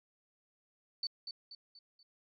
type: tone with echo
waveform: sine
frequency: 4519 Hz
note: C#8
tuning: 33 cents sharp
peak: -33 dBFS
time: 1.03-1.07 s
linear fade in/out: 2 ms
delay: 240 ms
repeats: 4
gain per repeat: -7 dB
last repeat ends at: 2.03 s
effects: MP3 64 kbps